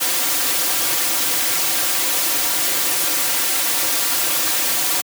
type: noise with comb filter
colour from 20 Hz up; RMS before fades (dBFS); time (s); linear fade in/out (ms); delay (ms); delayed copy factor
white; -19; 0-5.02; 20; 4.7; -0.9
effects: high-pass 200 Hz 12 dB/octave